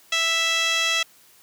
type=tone with band-pass filter; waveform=15% pulse; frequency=659.3 Hz; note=E5; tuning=in tune; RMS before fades=-22 dBFS; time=0.12-1.03 s; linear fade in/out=5 ms; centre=3900 Hz; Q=2.8; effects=white hiss -54 dBFS RMS until 1.42 s + high-pass 80 Hz 12 dB/octave